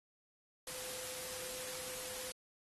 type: tone in noise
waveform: sine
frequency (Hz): 510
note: C5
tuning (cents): -44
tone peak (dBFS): -51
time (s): 0.67-2.32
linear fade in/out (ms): 2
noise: white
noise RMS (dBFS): -44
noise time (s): 0.67-2.32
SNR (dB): -10
effects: AAC 32 kbps